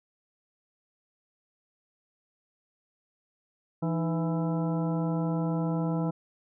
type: harmonic tone with a mistuned harmonic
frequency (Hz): 165.8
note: E3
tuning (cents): +10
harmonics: 1 / 2 / 3 / 4 / 5 / 6 / 8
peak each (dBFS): -27 / -33 / -37 / -39 / -41 / -43 / -45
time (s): 3.82-6.11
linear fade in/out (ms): 10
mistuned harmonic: 2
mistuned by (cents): -100
effects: none